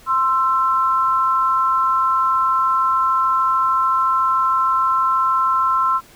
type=tone pair together; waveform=sine; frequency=1046.5 / 1333.2 Hz; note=C6 / E6; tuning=0 / +19 cents; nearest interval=major third; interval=419 cents; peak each=-17 dBFS; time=0.06-6.01 s; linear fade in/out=50 ms; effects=pink hiss -47 dBFS RMS until 6.15 s